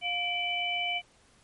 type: tone cluster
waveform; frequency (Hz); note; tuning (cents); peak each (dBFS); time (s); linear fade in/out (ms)
sine; 707 / 2331 / 3002; F5 / D7 / F#7; +21 / -14 / +24; -35 / -31 / -32; 0.01-1.02; 50
effects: pink hiss -62 dBFS RMS until 1.43 s + MP3 48 kbps